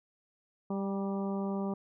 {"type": "harmonic tone with a mistuned harmonic", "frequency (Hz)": 196.9, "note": "G3", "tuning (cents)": 8, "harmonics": [1, 2, 3, 4, 5, 6], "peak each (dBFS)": [-32, -38, -42, -44, -46, -48], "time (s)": [0.7, 1.74], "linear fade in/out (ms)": 5, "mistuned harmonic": 5, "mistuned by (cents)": -29, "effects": []}